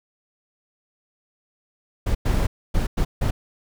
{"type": "noise bursts at uneven times", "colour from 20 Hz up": "brown", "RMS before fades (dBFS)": -20, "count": 5, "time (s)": [[2.06, 2.15], [2.25, 2.47], [2.74, 2.87], [2.97, 3.05], [3.21, 3.31]], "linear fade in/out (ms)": 10, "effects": []}